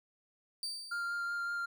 35% pulse tone with exponential decay, 4637 Hz, D8, 23 cents flat, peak -33 dBFS, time 0.63-1.51 s, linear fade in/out 1 ms, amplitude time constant 190 ms
triangle tone with vibrato, 1396.9 Hz, F6, in tune, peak -32 dBFS, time 0.91-1.66 s, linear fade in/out 10 ms, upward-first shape sine, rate 5.3 Hz, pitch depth 10 cents each way
effects none

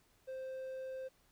triangle tone, 523.3 Hz, C5, in tune, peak -39 dBFS, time 0.27-1.09 s, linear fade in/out 20 ms, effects pink hiss -71 dBFS RMS until 1.31 s

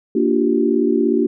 sine chord, G minor seventh, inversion first, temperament equal with one note detuned, 233.1 / 293.7 / 349.2 / 386.4 Hz, Bb3 / D4 / F4 / G4, 0 / 0 / 0 / -25 cents, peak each -19 dBFS, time 0.15-1.27 s, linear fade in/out 5 ms, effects none

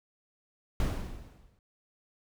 brown noise with exponential decay, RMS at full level -26 dBFS, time 0.8-1.59 s, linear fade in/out 1 ms, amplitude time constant 170 ms, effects none

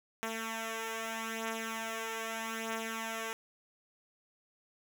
5% pulse beating tone pair, 223.9 / 224.7 Hz, A3 / A3, +30 / +37 cents, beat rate 0.8 Hz, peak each -31 / -26 dBFS, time 0.23-3.33 s, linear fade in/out 0 ms, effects none

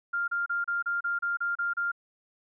sine tone bursts, 1398 Hz, F6, 1 cent sharp, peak -26 dBFS, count 10, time 0.13-1.918 s, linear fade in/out 10 ms, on 150 ms, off 32 ms, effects none

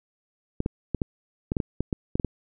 clicks, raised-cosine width 3 ms, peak -12 dBFS, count 12, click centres 0.604 / 0.661 / 0.947 / 1.018 / 1.519 / 1.568 / 1.602 / 1.806 / 1.928 / 2.155 / 2.198 / 2.247 s, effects none

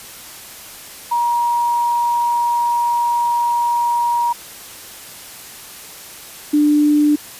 sine tone pair in turn, 950 / 296.4 Hz, A#5 / D4, +33 / +16 cents, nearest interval octave + minor sixth, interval 2017 cents, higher first, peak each -14 / -10 dBFS, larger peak second, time 1.11-4.33 / 6.53-7.16 s, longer first, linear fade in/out 10 ms, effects white hiss -36 dBFS RMS until 7.39 s + resampled to 32000 Hz

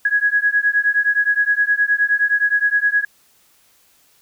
sine beating tone pair, 1661.2 / 1670.8 Hz, G#6 / G#6, 0 / +10 cents, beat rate 9.6 Hz, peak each -17 dBFS, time 0.05-3.05 s, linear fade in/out 5 ms, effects white hiss -56 dBFS RMS until 4.21 s

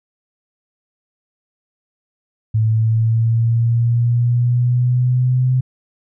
sine linear sweep, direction up, 109.7 to 128.5 Hz, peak -12 dBFS, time 2.54-5.61 s, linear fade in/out 10 ms, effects none

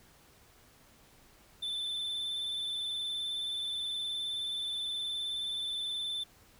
triangle tone with vibrato, 3528 Hz, A7, 4 cents sharp, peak -32 dBFS, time 1.62-6.24 s, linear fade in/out 10 ms, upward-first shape triangle, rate 19 Hz, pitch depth 30 cents each way, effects pink hiss -61 dBFS RMS until 6.59 s

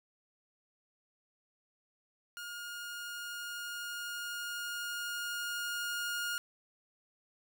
sawtooth tone with level ramp, 1424 Hz, F6, 33 cents sharp, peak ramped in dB -38 to -30 dBFS, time 2.37-6.38 s, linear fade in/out 0 ms, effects none

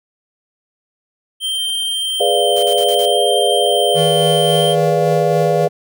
square tone with vibrato, 3136 Hz, G7, in tune, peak -18 dBFS, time 1.4-4.76 s, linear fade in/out 50 ms, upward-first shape sine, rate 0.63 Hz, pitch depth 10 cents each way
sine chord, G# diminished seventh, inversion none, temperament equal with one note detuned, 415.3 / 493.9 / 585.6 / 698.5 Hz, G#4 / B4 / D5 / F5, 0 / 0 / -5 / 0 cents, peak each -18 dBFS, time 2.2-5.68 s, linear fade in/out 5 ms
white noise bursts, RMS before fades -31 dBFS, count 5, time 2.56-3.057 s, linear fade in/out 5 ms, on 69 ms, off 38 ms
square tone with tremolo, 157.7 Hz, D#3, 24 cents sharp, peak -18 dBFS, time 3.94-5.69 s, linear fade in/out 50 ms, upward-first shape sine, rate 3.6 Hz, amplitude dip 30%
effects none

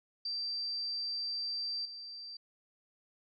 sine tone with level steps, 4687 Hz, D8, 4 cents flat, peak -34 / -43 dBFS, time 0.25-2.37 s, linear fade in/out 5 ms, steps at 1.85 s, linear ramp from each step 5 ms, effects none

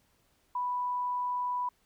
sine tone, 987.8 Hz, B5, in tune, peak -29 dBFS, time 0.55-1.69 s, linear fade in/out 5 ms, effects pink hiss -70 dBFS RMS until 1.85 s

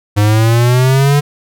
square exponential sweep, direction up, 102.2 to 146.5 Hz, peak -8 dBFS, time 0.16-1.21 s, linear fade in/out 20 ms, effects none

